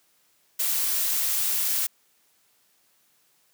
blue noise, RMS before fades -25 dBFS, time 0.59-1.87 s, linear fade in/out 10 ms, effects white hiss -65 dBFS RMS until 3.53 s + high-pass 100 Hz 12 dB/octave

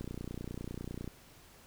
click train, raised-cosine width 3 ms, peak -27 dBFS, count 33, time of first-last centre 0.01-1.077 s, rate 30 Hz, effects pink hiss -58 dBFS RMS until 1.66 s

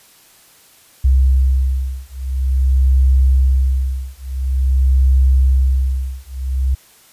sine beating tone pair, 65.41 / 65.89 Hz, C2 / C2, 0 / +13 cents, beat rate 0.48 Hz, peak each -14 dBFS, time 1.04-6.75 s, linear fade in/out 10 ms, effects white hiss -48 dBFS RMS until 7.12 s + resampled to 32000 Hz

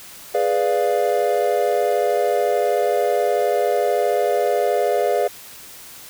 triangle chord, G# diminished seventh, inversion none, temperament equal, 415.3 / 493.9 / 587.3 / 698.5 Hz, G#4 / B4 / D5 / F5, 0 / 0 / 0 / 0 cents, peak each -20 dBFS, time 0.34-5.28 s, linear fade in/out 10 ms, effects white hiss -40 dBFS RMS until 6.09 s

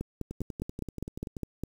two click trains, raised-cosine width 3 ms, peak -24 / -20 dBFS, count 12 / 9, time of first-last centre 0.31-1.368 / 0.01-1.636 s, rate 10.4 / 4.92 Hz, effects 8-bit

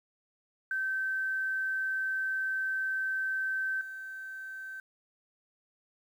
sine tone with level steps, 1546 Hz, G6, 24 cents flat, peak -29 / -39 dBFS, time 0.71-4.8 s, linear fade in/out 2 ms, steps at 3.81 s, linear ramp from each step 2 ms, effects 10-bit

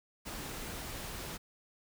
pink noise, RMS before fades -42 dBFS, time 0.25-1.38 s, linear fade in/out 20 ms, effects none

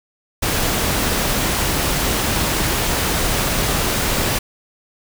pink noise, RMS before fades -19 dBFS, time 0.42-4.39 s, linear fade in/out 10 ms, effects none

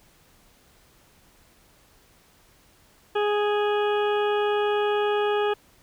harmonic tone, 415.3 Hz, G#4, in tune, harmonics 1 / 2 / 3 / 4 / 6 / 7 / 8, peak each -22 / -28 / -32 / -34 / -38 / -39 / -40 dBFS, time 3.15-5.54 s, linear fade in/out 10 ms, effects pink hiss -58 dBFS RMS until 5.82 s

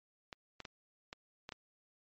clicks, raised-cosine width 0.2 ms, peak -26 dBFS, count 6, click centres 0.328 / 0.603 / 0.652 / 1.129 / 1.491 / 1.522 s, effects low-pass 5000 Hz 12 dB/octave + MP3 32 kbps

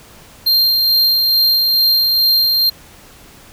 square tone with tremolo, 4186 Hz, C8, in tune, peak -10 dBFS, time 0.46-2.7 s, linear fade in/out 10 ms, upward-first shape sine, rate 2.3 Hz, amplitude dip 25%, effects pink hiss -42 dBFS RMS until 3.52 s

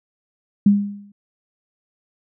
sine tone with exponential decay, 202.7 Hz, G#3, 42 cents flat, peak -7 dBFS, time 0.66-1.12 s, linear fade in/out 5 ms, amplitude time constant 100 ms, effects none

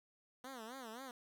10% pulse tone with vibrato, 242.9 Hz, B3, 29 cents flat, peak -39 dBFS, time 0.44-1.11 s, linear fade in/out 2 ms, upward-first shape sine, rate 3.8 Hz, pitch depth 190 cents each way, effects 13-bit

